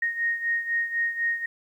sine beating tone pair, 1860 / 1864 Hz, A#6 / A#6, -4 / -1 cents, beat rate 4 Hz, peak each -25 / -30 dBFS, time 0.02-1.46 s, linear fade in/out 5 ms, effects 10-bit

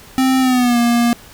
square tone with pitch glide, 261.6 to 237.1 Hz, C4 to A#3, 0 to +30 cents, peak -12 dBFS, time 0.18-1.13 s, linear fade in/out 0 ms, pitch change -170 cents, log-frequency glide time 0.4-0.78 s, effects pink hiss -41 dBFS RMS until 1.33 s

